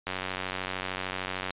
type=click train; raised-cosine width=0.3 ms; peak=-15 dBFS; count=135; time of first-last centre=0.07-1.506 s; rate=93.3 Hz; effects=resampled to 8000 Hz